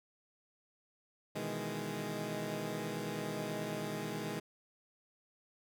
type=chord; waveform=15% pulse; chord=E major seventh; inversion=second; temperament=equal; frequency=123.47 / 155.56 / 164.81 / 207.7 Hz; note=B2 / D#3 / E3 / G#3; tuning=0 / 0 / 0 / 0 cents; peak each=-39 / -36 / -39 / -34 dBFS; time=1.35-4.4 s; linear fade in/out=10 ms; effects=none